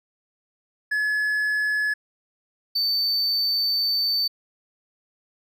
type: tone pair in turn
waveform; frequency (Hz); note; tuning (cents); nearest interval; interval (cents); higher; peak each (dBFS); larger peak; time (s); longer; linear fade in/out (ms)
triangle; 1705 / 4552; G#6 / C#8; +45 / +45; octave + perfect fourth; 1700; second; -19; neither; 0.91-1.94 / 2.75-4.28; second; 10
effects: none